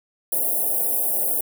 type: band-stop noise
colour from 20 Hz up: white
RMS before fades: -22 dBFS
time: 0.32-1.41 s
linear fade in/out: 5 ms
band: 740 to 9600 Hz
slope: 48 dB/octave
effects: high-pass 400 Hz 12 dB/octave